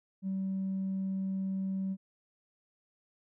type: tone with tanh clipping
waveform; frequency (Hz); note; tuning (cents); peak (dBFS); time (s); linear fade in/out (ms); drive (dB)
triangle; 191.6; G3; -39; -31; 0.22-1.97; 50; 5
effects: none